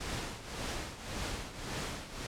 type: noise with tremolo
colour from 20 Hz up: pink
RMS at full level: -36 dBFS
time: 0-2.27 s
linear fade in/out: 10 ms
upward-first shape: triangle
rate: 1.8 Hz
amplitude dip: 75%
effects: low-pass 8000 Hz 12 dB/octave